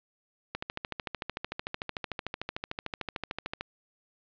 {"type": "click train", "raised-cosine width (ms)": 0.3, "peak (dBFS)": -17, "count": 42, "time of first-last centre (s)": [0.55, 3.61], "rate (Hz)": 13.4, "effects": ["resampled to 11025 Hz", "8-bit"]}